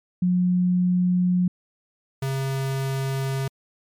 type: tone pair in turn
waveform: sine / square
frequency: 180 / 134.85 Hz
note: F#3 / C#3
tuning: -47 / -47 cents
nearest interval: perfect fourth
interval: 500 cents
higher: first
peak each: -17 / -24 dBFS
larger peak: first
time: 0.22-1.48 / 2.22-3.48 s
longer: neither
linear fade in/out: 5 ms
effects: MP3 96 kbps